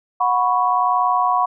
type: chord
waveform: sine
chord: F# suspended fourth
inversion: none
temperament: equal with one note detuned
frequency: 730.2 / 987.8 / 1108.7 Hz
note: F#5 / B5 / C#6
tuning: -23 / 0 / 0 cents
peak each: -19 dBFS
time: 0.2-1.46 s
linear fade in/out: 10 ms
effects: none